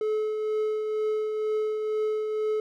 triangle tone with tremolo, 430.3 Hz, A4, 39 cents flat, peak -21 dBFS, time 0.01-2.6 s, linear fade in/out 2 ms, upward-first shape triangle, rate 2.1 Hz, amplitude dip 40%, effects none

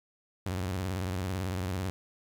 sawtooth tone with vibrato, 92.7 Hz, F#2, 4 cents sharp, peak -27 dBFS, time 0.46-1.9 s, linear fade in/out 0 ms, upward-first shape square, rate 18 Hz, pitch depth 110 cents each way, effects 10-bit

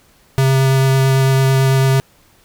square tone with vibrato, 133.7 Hz, C3, 38 cents sharp, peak -11 dBFS, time 0.38-2 s, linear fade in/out 0 ms, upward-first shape sine, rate 9 Hz, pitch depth 9 cents each way, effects pink hiss -52 dBFS RMS until 2.44 s

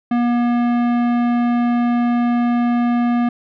sine tone with tanh clipping, 239.9 Hz, A#3, 50 cents sharp, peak -16 dBFS, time 0.11-3.29 s, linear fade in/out 5 ms, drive 16 dB, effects none

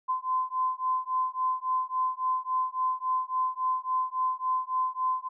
sine beating tone pair, 1026 / 1029.6 Hz, C6 / C6, -34 / -28 cents, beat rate 3.6 Hz, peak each -29 dBFS, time 0.08-5.29 s, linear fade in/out 20 ms, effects none

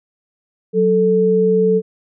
sine tone pair together, 185 / 440 Hz, F#3 / A4, 0 / 0 cents, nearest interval octave + minor third, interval 1500 cents, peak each -17 / -12 dBFS, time 0.73-1.82 s, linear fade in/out 50 ms, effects none

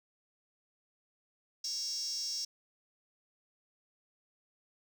5% pulse tone with high-pass filter, 554.4 Hz, C#5, in tune, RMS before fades -37 dBFS, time 1.64-2.45 s, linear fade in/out 5 ms, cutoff 5500 Hz, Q 9.5, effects none

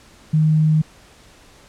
sine tone, 155.56 Hz, D#3, in tune, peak -12 dBFS, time 0.33-0.82 s, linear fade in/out 10 ms, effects pink hiss -48 dBFS RMS until 1.68 s + low-pass 9000 Hz 12 dB/octave

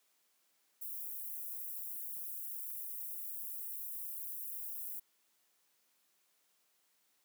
white high-pass noise, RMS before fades -43 dBFS, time 0.81-5 s, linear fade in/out 10 ms, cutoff 12000 Hz, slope 24 dB/octave, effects white hiss -75 dBFS RMS until 7.24 s + high-pass 200 Hz 12 dB/octave

